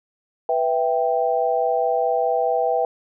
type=chord; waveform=sine; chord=E minor; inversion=second; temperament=equal; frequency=493.9 / 659.3 / 784 Hz; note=B4 / E5 / G5; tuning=0 / 0 / 0 cents; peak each=-22 dBFS; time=0.49-2.85 s; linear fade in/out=2 ms; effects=none